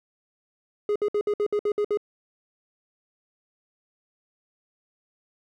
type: tone bursts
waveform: triangle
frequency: 415.3 Hz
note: G#4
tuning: in tune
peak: -19 dBFS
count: 9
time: 0.89-1.973 s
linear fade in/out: 2 ms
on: 67 ms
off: 60 ms
effects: none